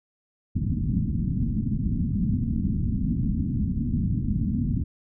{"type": "low-pass noise", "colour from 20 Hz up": "white", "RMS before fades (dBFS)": -25, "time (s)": [0.55, 4.84], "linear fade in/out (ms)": 10, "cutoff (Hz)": 250, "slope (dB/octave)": 48, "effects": []}